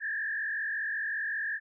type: tone with frequency modulation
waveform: sine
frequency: 1718 Hz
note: A6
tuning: 42 cents flat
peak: -30 dBFS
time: 0-1.6 s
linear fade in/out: 50 ms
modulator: 45.3 Hz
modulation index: 1.9
effects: none